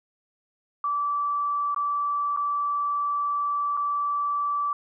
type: tone with dropouts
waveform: sine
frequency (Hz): 1159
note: D6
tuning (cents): -23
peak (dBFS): -23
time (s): 0.84-4.73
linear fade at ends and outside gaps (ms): 2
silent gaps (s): 1.746-1.762 / 2.364-2.372 / 3.769-3.773
effects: none